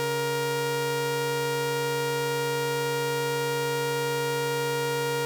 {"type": "tone pair together", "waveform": "sawtooth", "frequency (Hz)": [140, 470.9], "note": ["C#3", "A#4"], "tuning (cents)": [18, 18], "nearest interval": "octave + major sixth", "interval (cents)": 2100, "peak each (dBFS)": [-29, -22], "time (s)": [0, 5.25], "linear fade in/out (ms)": 0, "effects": []}